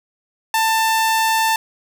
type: tone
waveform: sawtooth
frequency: 890 Hz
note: A5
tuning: 20 cents sharp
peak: -11 dBFS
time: 0.54-1.56 s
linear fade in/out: 2 ms
effects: none